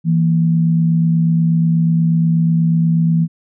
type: tone pair together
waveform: sine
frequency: 164.83 / 233.1 Hz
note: E3 / A#3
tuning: 0 / 0 cents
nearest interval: tritone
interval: 600 cents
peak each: -11 / -22 dBFS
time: 0.04-3.28 s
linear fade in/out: 50 ms
effects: none